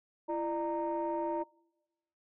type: tone cluster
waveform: sine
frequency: 337.3 / 600 / 926 Hz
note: E4 / D5 / A#5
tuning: +40 / +37 / -12 cents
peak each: -34 / -35 / -35 dBFS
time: 0.28-1.44 s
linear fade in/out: 20 ms
effects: noise-tail reverb RT60 1.0 s tail -26 dB re dry + tanh soft clip ceiling -25 dBFS